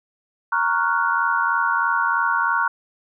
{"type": "chord", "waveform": "sine", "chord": "Gb major seventh", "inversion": "first", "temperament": "equal", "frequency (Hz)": [932.3, 1108.7, 1396.9, 1480], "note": ["Bb5", "Db6", "F6", "Gb6"], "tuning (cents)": [0, 0, 0, 0], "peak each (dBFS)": -23, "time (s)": [0.52, 2.68], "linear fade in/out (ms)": 5, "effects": []}